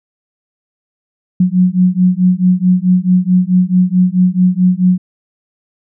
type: beating tone pair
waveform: sine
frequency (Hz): 180 / 184.6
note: F#3 / F#3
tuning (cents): -47 / -4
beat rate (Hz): 4.6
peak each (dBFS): -11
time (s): 1.4-4.98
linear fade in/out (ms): 5
effects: none